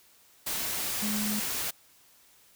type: tone in noise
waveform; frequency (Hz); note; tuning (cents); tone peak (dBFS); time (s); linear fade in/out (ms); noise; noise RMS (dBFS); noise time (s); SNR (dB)
sine; 210; G#3; +19; -30; 1.02-1.4; 10; white; -32; 0.46-1.71; -1
effects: white hiss -60 dBFS RMS until 2.55 s